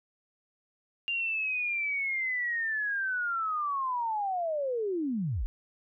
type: linear sweep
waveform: sine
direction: down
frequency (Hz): 2800 to 32.35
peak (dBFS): -28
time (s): 1.08-5.46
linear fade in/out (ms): 0
effects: none